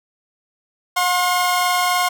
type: tone pair together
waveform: sawtooth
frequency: 719.8 / 1068 Hz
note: F#5 / C6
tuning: -48 / +35 cents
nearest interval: perfect fifth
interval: 683 cents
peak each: -15 dBFS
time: 0.96-2.09 s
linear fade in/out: 10 ms
effects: none